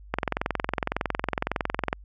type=click train; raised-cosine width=0.5 ms; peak=-9 dBFS; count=40; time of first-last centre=0.14-1.929 s; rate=21.8 Hz; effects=added 50 Hz sine -44 dBFS peak until 2.04 s